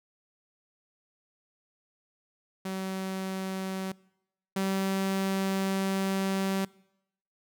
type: tone pair in turn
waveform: sawtooth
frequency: 190 / 192.87 Hz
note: F#3 / G3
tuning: +46 / -28 cents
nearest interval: unison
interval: 26 cents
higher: second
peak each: -28 / -23 dBFS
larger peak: second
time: 2.65-3.92 / 4.56-6.65 s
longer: second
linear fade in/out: 5 ms
effects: noise-tail reverb RT60 0.8 s tail -23 dB re dry